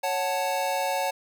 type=chord; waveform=square; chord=F# minor; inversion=second; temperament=equal; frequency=554.4 / 740 / 880 Hz; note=C#5 / F#5 / A5; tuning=0 / 0 / 0 cents; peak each=-30 dBFS; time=0.03-1.11 s; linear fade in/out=10 ms; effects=none